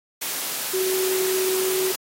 sine tone in noise, 375.5 Hz, F#4, 26 cents sharp, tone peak -21 dBFS, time 0.73-1.92 s, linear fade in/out 10 ms, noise white, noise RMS -27 dBFS, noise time 0.21-1.96 s, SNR +3 dB, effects high-pass 200 Hz 12 dB/octave + AAC 48 kbps

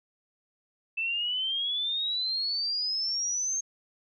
sine exponential sweep, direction up, 2636 to 6440 Hz, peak -27 dBFS, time 0.97-3.61 s, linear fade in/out 10 ms, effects none

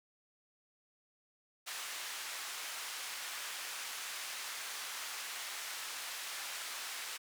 pink band-pass noise, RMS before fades -43 dBFS, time 1.66-7.18 s, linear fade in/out 20 ms, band 1300 to 12000 Hz, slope 12 dB/octave, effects none

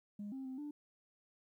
sine tone with pitch steps, 205.6 / 266.4 / 260.5 / 294.4 Hz, G#3 / C4 / C4 / D4, -17 / +31 / -7 / +4 cents, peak -40 dBFS, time 0.19-0.71 s, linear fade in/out 5 ms, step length 130 ms, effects tanh soft clip ceiling -39 dBFS + 13-bit

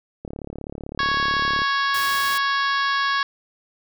click train, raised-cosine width 2 ms, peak -19 dBFS, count 50, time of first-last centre 0.25-1.619 s, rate 35.8 Hz
harmonic tone, 554.4 Hz, C#5, in tune, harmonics 2 / 3 / 4 / 5 / 6 / 7 / 8 / 9 / 10, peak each -22 / -23 / -35 / -36 / -31 / -34 / -34 / -36 / -38 dBFS, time 0.99-3.23 s, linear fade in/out 2 ms
white noise, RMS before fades -32 dBFS, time 1.94-2.38 s, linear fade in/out 5 ms
effects none

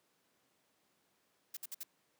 blue noise bursts, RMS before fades -43 dBFS, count 4, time 1.54-1.834 s, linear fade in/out 5 ms, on 30 ms, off 58 ms, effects pink hiss -75 dBFS RMS until 2.19 s + high-pass 200 Hz 12 dB/octave

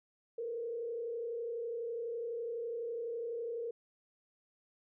sine tone with frequency modulation, 466.2 Hz, A#4, in tune, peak -36 dBFS, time 0.38-3.71 s, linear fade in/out 5 ms, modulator 32 Hz, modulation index 0.65, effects none

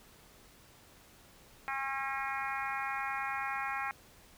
harmonic tone, 271 Hz, C#4, 39 cents flat, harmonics 3 / 4 / 5 / 6 / 7 / 8 / 9, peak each -39 / -40 / -41 / -42 / -42 / -43 / -44 dBFS, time 1.68-3.91 s, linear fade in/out 0 ms, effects pink hiss -59 dBFS RMS until 4.37 s

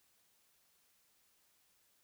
silence, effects white hiss -73 dBFS RMS until 2.03 s

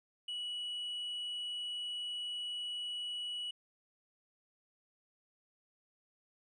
sine tone with tanh clipping, 2936 Hz, F#7, 14 cents flat, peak -38 dBFS, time 0.28-3.51 s, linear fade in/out 5 ms, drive 2 dB, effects resampled to 22050 Hz

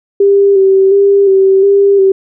sine tone with vibrato, 392 Hz, G4, in tune, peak -4 dBFS, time 0.2-2.12 s, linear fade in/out 5 ms, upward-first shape square, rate 1.4 Hz, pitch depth 29 cents each way, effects none

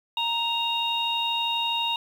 harmonic tone, 932.3 Hz, A#5, in tune, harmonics 1 / 3 / 4, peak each -28 / -28 / -28 dBFS, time 0.17-1.96 s, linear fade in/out 2 ms, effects 8-bit

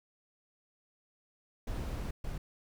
brown noise bursts at uneven times, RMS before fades -37 dBFS, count 2, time 1.67-2.11 / 2.24-2.38 s, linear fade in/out 5 ms, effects none

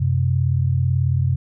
sine tone pair together, 92.5 / 130.81 Hz, F#2 / C3, 0 / 0 cents, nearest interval tritone, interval 600 cents, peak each -19 / -18 dBFS, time 0-1.36 s, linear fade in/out 10 ms, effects none

